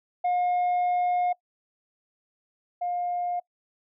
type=tone pair in turn; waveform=sine; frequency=716 / 709 Hz; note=F5 / F5; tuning=+43 / +26 cents; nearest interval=unison; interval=17 cents; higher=first; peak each=-19 / -25 dBFS; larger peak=first; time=0.24-1.33 / 2.81-3.4 s; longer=first; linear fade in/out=10 ms; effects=noise-tail reverb RT60 0.1 s tail -23 dB re dry + tanh soft clip ceiling -21 dBFS